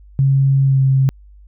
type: tone with pitch glide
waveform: sine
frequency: 136.3 to 133.96 Hz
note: C#3 to C3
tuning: -29 to +41 cents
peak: -10 dBFS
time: 0.19-1.09 s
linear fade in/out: 0 ms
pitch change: -30 cents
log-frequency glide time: 0.65-0.8 s
effects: added 50 Hz sine -40 dBFS peak until 1.47 s